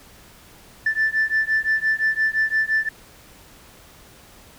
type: beating tone pair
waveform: sine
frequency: 1760 / 1765.8 Hz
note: A6 / A6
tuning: 0 / +6 cents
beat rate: 5.8 Hz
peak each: -20 dBFS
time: 0.86-2.89 s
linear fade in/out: 5 ms
effects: tanh soft clip ceiling -13 dBFS + pink hiss -48 dBFS RMS until 4.58 s